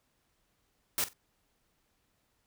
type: noise with echo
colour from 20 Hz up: white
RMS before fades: -30 dBFS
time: 0.98-1.04 s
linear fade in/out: 0 ms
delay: 46 ms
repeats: 2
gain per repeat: -15 dB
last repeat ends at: 1.132 s
effects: pink hiss -75 dBFS RMS until 2.46 s